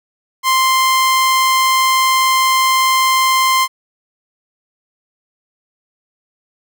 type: tone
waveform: sawtooth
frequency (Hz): 1046.5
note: C6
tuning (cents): 0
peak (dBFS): -7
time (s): 0.43-3.68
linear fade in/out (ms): 50
effects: none